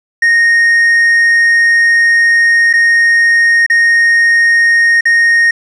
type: tone with dropouts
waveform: triangle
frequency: 1857 Hz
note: A#6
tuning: 7 cents flat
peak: -4 dBFS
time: 0.22-5.51 s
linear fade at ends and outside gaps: 5 ms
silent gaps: 2.73-2.736 / 3.664-3.699 / 5.009-5.054 s
effects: resampled to 22050 Hz